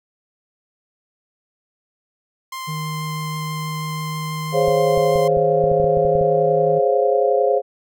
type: tone with vibrato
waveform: sawtooth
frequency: 1046.5 Hz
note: C6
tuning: in tune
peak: -24 dBFS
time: 2.52-5.28 s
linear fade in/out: 5 ms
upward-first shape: triangle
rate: 6.2 Hz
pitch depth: 9 cents each way
type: tone with pitch glide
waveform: triangle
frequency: 155.56 to 157.82 Hz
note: D#3 to D#3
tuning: 0 to +25 cents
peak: -23 dBFS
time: 2.67-6.8 s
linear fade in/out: 20 ms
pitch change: +25 cents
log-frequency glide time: 3.14-6.37 s
type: chord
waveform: sine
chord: Db major seventh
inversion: second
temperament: equal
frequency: 415.3 / 523.3 / 554.4 / 698.5 Hz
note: Ab4 / C5 / Db5 / F5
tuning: 0 / 0 / 0 / 0 cents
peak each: -19 / -18 / -21 / -21 dBFS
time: 4.52-7.62 s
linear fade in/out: 50 ms
type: clicks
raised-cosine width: 5 ms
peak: -17 dBFS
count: 12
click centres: 4.682 / 4.976 / 5.158 / 5.371 / 5.64 / 5.716 / 5.8 / 5.843 / 5.972 / 6.051 / 6.154 / 6.212 s
effects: none